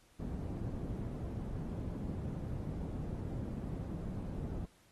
white low-pass noise, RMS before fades -40 dBFS, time 0.19-4.66 s, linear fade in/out 10 ms, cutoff 190 Hz, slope 12 dB/octave, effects pink hiss -67 dBFS RMS until 4.91 s + AAC 32 kbps

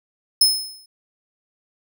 sawtooth tone with exponential decay, 5190 Hz, E8, 28 cents flat, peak -7 dBFS, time 0.41-0.86 s, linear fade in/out 5 ms, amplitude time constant 97 ms, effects none

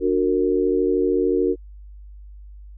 sine chord, D augmented, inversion none, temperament just, 293.7 / 367.1 / 458.9 Hz, D4 / F#4 / A#4, 0 / -14 / -27 cents, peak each -23 / -20 / -21 dBFS, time 0-1.56 s, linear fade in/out 50 ms, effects added 50 Hz sine -38 dBFS peak until 2.77 s

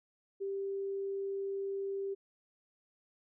sine tone, 393 Hz, G4, 4 cents sharp, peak -34 dBFS, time 0.4-2.15 s, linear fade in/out 20 ms, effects none

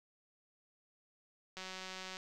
click train, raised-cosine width 0.2 ms, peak -28 dBFS, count 113, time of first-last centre 1.57-2.169 s, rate 187 Hz, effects none

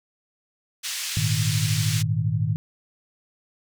white band-pass noise, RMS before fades -30 dBFS, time 0.83-2.03 s, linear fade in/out 20 ms, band 2200 to 6700 Hz, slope 12 dB/octave
sine chord, Ab suspended second, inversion none, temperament equal, 103.83 / 116.54 / 155.56 Hz, Ab2 / Bb2 / Eb3, 0 / 0 / 0 cents, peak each -25 dBFS, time 1.17-2.56 s, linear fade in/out 0 ms
effects none

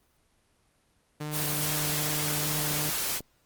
sawtooth tone with vibrato, 150 Hz, D3, 37 cents sharp, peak -28 dBFS, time 1.2-2.9 s, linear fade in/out 10 ms, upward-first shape sine, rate 2.5 Hz, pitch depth 12 cents each way
white noise, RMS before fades -30 dBFS, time 1.31-3.21 s, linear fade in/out 50 ms
clicks, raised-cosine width 2 ms, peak -27 dBFS, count 2, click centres 2.719 / 3.206 s
effects pink hiss -68 dBFS RMS until 3.45 s + Opus 24 kbps

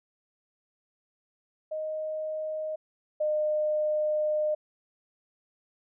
sine tone pair in turn, 622.3 / 608.8 Hz, D#5 / D#5, 0 / -38 cents, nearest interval unison, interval 38 cents, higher first, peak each -30 / -24 dBFS, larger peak second, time 1.71-2.76 / 3.2-4.55 s, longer second, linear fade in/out 10 ms, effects none

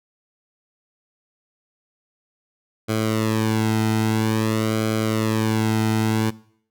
sawtooth tone with flanger, 110 Hz, A2, in tune, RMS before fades -21 dBFS, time 2.88-6.31 s, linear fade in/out 20 ms, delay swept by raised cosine 1.1 to 1.77 ms, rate 0.5 Hz, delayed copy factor -0.8, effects noise-tail reverb RT60 0.6 s tail -21 dB re dry

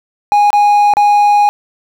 triangle tone with dropouts, 825 Hz, G#5, 12 cents flat, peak -4 dBFS, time 0.32-1.49 s, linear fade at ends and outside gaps 0 ms, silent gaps 0.504-0.53 / 0.937-0.969 s, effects 7-bit

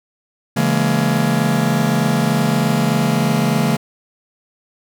45% pulse chord, A# half-diminished seventh, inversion first, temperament just, 139.85 / 167.82 / 209.8 / 233.1 Hz, C#3 / E3 / G#3 / A#3, +16 / +31 / +18 / 0 cents, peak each -20 dBFS, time 0.56-3.77 s, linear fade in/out 10 ms, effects none

